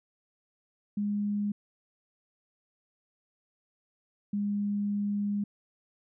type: tone pair in turn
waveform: sine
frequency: 205.6 / 204.2 Hz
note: G#3 / G#3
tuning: -17 / -29 cents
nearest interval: unison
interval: 12 cents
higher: first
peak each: -27 dBFS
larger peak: neither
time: 0.97-1.52 / 4.33-5.44 s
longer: second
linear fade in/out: 5 ms
effects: none